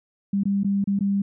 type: tone with dropouts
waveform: sine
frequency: 198.8 Hz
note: G3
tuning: 25 cents sharp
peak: -19 dBFS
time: 0.33-1.22 s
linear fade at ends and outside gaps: 5 ms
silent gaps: 0.435-0.454 / 0.634-0.645 / 0.842-0.873 / 0.991-1.007 s
effects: none